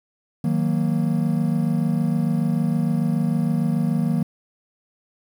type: chord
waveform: triangle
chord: D# minor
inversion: none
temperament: equal with one note detuned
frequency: 158.28 / 185 / 233.1 Hz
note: D#3 / F#3 / A#3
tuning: +30 / 0 / 0 cents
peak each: -20 / -22 / -21 dBFS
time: 0.44-4.23 s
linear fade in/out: 5 ms
effects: 8-bit